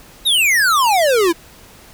square exponential sweep, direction down, 3895 to 319.5 Hz, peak -12 dBFS, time 0.25-1.33 s, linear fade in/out 20 ms, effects pink hiss -43 dBFS RMS until 1.93 s

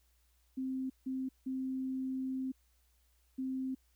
sine tone bursts at uneven times, 261.9 Hz, C4, 2 cents sharp, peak -34 dBFS, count 4, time 0.57-0.9 / 1.06-1.29 / 1.46-2.52 / 3.38-3.75 s, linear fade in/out 10 ms, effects added 60 Hz sine -69 dBFS peak until 3.95 s + white hiss -75 dBFS RMS until 3.95 s

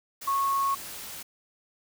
sine tone in noise, 1100 Hz, C#6, 14 cents flat, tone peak -23 dBFS, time 0.27-0.75 s, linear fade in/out 10 ms, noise white, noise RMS -40 dBFS, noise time 0.21-1.23 s, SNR +14 dB, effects none

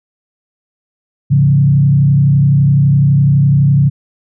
sine tone with frequency modulation, 140 Hz, C#3, 18 cents sharp, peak -6 dBFS, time 1.3-3.9 s, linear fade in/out 20 ms, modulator 31.9 Hz, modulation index 0.71, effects none

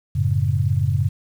sine chord, F# minor, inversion none, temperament equal, 92.5 / 110 / 138.59 Hz, F#2 / A2 / C#3, 0 / 0 / 0 cents, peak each -21 dBFS, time 0.15-1.09 s, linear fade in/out 10 ms, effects 8-bit

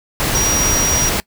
sine tone in noise, 5740 Hz, F8, 47 cents sharp, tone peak -14 dBFS, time 0.35-1.09 s, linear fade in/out 0 ms, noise pink, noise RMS -18 dBFS, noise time 0.2-1.2 s, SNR +1 dB, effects noise-tail reverb RT60 0.1 s tail -22 dB re dry

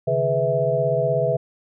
sine tone cluster, 135.1 / 151.4 / 417.7 / 497.1 / 653 Hz, C#3 / D#3 / G#4 / B4 / E5, -44 / -47 / +10 / +11 / -17 cents, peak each -26 / -29 / -27 / -23 / -21 dBFS, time 0.07-1.37 s, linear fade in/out 10 ms, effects none

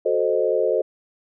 sine chord, F# diminished seventh, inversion none, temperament equal with one note detuned, 370 / 440 / 523.3 / 619 Hz, F#4 / A4 / C5 / Eb5, 0 / 0 / 0 / -9 cents, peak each -25 / -22 / -22 / -24 dBFS, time 0.05-0.82 s, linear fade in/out 10 ms, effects none

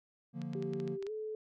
triangle chord, Bb major, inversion first, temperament equal with one note detuned, 146.83 / 174.61 / 232.1 Hz, D3 / F3 / Bb3, 0 / 0 / -7 cents, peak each -40 dBFS, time 0.33-0.98 s, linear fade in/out 50 ms
clicks, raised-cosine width 0.2 ms, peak -32 dBFS, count 8, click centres 0.417 / 0.534 / 0.625 / 0.735 / 0.801 / 0.877 / 1.026 / 1.067 s
sine tone with pitch glide, 392 to 432.4 Hz, G4 to A4, 0 to -30 cents, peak -37 dBFS, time 0.55-1.35 s, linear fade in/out 2 ms, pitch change +170 cents, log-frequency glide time 1.05-1.11 s
effects none

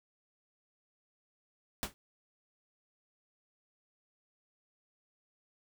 pink noise with exponential decay, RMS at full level -31 dBFS, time 1.83-1.94 s, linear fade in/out 0 ms, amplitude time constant 23 ms, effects none

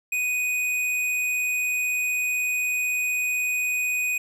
sine tone with hard clipping, 2489 Hz, D#7, in tune, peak -24 dBFS, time 0.12-4.18 s, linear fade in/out 5 ms, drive 12 dB, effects none

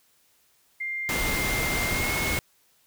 sine tone with pitch glide, 2100 to 2175 Hz, C7 to C#7, +6 to -33 cents, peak -28 dBFS, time 0.8-2.39 s, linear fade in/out 10 ms, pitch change +61 cents, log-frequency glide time 1.85-2.12 s
pink noise, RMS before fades -28 dBFS, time 1.09-2.39 s, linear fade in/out 0 ms
effects white hiss -64 dBFS RMS until 2.86 s

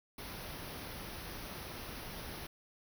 pink band-stop noise, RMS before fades -45 dBFS, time 0.18-2.47 s, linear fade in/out 5 ms, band 6000 to 9500 Hz, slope 96 dB/octave, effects none

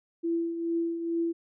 sine tone with tremolo, 335.1 Hz, E4, 29 cents sharp, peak -24 dBFS, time 0.23-1.33 s, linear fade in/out 20 ms, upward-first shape triangle, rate 2.3 Hz, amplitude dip 60%, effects none

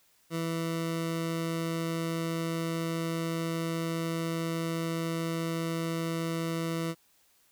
20% pulse tone, 164.9 Hz, E3, 1 cent sharp, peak -25 dBFS, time 0.3-6.95 s, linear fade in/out 50 ms, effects white hiss -66 dBFS RMS until 7.51 s

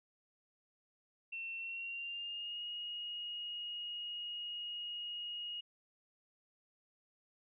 sine tone with pitch glide, 2700 to 2877 Hz, E7 to F#7, +41 to -49 cents, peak -40 dBFS, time 1.32-5.61 s, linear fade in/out 10 ms, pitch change +110 cents, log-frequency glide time 1.56-2.63 s, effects none

